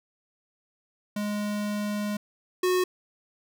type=tone pair in turn; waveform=square; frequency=207.7 / 365.6 Hz; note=G#3 / F#4; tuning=0 / -21 cents; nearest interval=minor seventh; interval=979 cents; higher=second; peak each=-28 / -22 dBFS; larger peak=second; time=1.16-2.17 / 2.63-2.84 s; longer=first; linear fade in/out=5 ms; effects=none